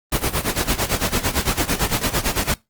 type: noise with tremolo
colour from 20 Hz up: pink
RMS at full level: -18 dBFS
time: 0.12-2.54 s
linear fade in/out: 2 ms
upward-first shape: sine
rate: 8.9 Hz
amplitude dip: 85%
effects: noise-tail reverb RT60 0.2 s tail -22 dB re dry + Opus 24 kbps